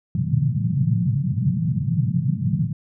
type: band-pass noise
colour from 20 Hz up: pink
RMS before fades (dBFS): -21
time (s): 0.15-2.73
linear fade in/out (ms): 2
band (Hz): 110 to 180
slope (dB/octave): 48
effects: none